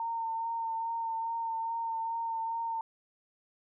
sine tone with vibrato, 912 Hz, A#5, 38 cents flat, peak -31 dBFS, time 0-2.81 s, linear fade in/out 2 ms, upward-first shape sine, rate 2.4 Hz, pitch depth 18 cents each way, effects none

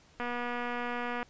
click train, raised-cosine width 0.5 ms, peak -21 dBFS, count 250, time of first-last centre 0.2-1.229 s, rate 242 Hz, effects pink hiss -61 dBFS RMS until 1.29 s + resampled to 16000 Hz

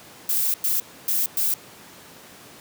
violet noise bursts at uneven times, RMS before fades -22 dBFS, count 4, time 0.29-0.54 / 0.64-0.8 / 1.08-1.26 / 1.37-1.54 s, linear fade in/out 2 ms, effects pink hiss -45 dBFS RMS until 2.6 s + high-pass 150 Hz 12 dB/octave

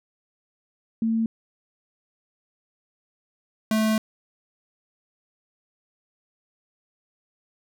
sine / square tone pair in turn, 225.4 / 218.1 Hz, A3 / A3, +42 / -15 cents, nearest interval minor second, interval 57 cents, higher first, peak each -20 dBFS, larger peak neither, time 1.02-1.26 / 3.71-3.98 s, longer second, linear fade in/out 2 ms, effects none

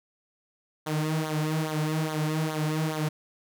sawtooth tone with flanger, 155.56 Hz, D#3, in tune, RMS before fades -28 dBFS, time 0.86-3.09 s, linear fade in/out 10 ms, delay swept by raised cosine 0.38 to 5.18 ms, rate 2.4 Hz, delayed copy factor -0.75, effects none

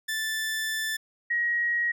sawtooth / sine tone pair in turn, 1760 / 1895.1 Hz, A6 / A#6, 0 / +28 cents, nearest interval minor second, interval 128 cents, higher second, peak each -24 / -23 dBFS, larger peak second, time 0.08-0.97 / 1.3-1.92 s, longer first, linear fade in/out 10 ms, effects none

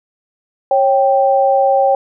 sine tone pair together, 547.4 / 784 Hz, C#5 / G5, -22 / 0 cents, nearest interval tritone, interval 622 cents, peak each -12 dBFS, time 0.71-1.95 s, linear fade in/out 2 ms, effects none

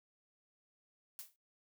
blue noise with exponential decay, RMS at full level -43 dBFS, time 1.19-1.36 s, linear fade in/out 0 ms, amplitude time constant 35 ms, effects noise-tail reverb RT60 0.2 s tail -23 dB re dry

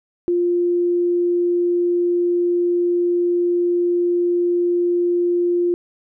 sine tone, 350 Hz, F4, 4 cents sharp, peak -15 dBFS, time 0.28-5.74 s, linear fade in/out 0 ms, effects none

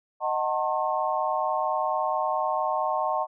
sine chord, D# diminished seventh, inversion none, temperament just, 622.3 / 746.7 / 896 / 1075.3 Hz, D#5 / F#5 / A5 / C6, 0 / +16 / +31 / +47 cents, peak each -29 dBFS, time 0.2-3.27 s, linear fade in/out 50 ms, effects none

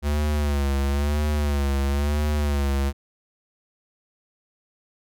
square tone with vibrato, 71.9 Hz, D2, 36 cents flat, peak -21 dBFS, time 0.02-2.93 s, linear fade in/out 50 ms, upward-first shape sine, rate 1 Hz, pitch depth 73 cents each way, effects none

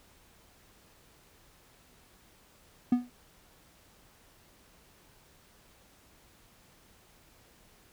triangle tone with exponential decay, 245.5 Hz, B3, 10 cents flat, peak -16 dBFS, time 2.92-3.1 s, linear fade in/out 5 ms, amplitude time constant 39 ms, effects pink hiss -61 dBFS RMS until 7.92 s

